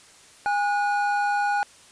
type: tone pair together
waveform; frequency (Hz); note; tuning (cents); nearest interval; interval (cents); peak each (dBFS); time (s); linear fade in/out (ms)
triangle; 817.7 / 1457; G#5 / F#6; -27 / -27; minor seventh; 1000; -20 / -25; 0.46-1.63; 0
effects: white hiss -51 dBFS RMS until 1.91 s + resampled to 22050 Hz